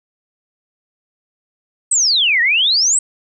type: exponential two-way sweep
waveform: sine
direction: down then up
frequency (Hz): 8400 to 1820 to 8300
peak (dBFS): -11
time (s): 1.91-2.99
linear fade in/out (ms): 5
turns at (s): 2.41
effects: none